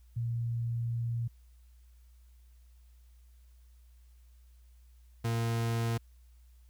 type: tone pair in turn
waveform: sine / 40% pulse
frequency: 117.3 / 115.42 Hz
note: A#2 / A#2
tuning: +11 / -17 cents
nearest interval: unison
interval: 28 cents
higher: first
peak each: -30 / -28 dBFS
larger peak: second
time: 0.16-1.28 / 5.24-5.98 s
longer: first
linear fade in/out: 10 ms
effects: added 60 Hz sine -55 dBFS peak until 6.69 s + white hiss -73 dBFS RMS until 6.69 s